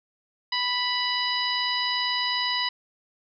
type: harmonic tone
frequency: 987.8 Hz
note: B5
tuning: in tune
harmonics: 1 / 2 / 3 / 4 / 5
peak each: -30 / -30 / -30 / -30 / -30 dBFS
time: 0.52-2.69 s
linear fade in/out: 5 ms
effects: none